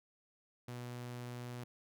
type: tone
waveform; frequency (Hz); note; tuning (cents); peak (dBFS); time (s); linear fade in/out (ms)
sawtooth; 122.2; B2; -18; -39; 0.68-1.64; 5
effects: none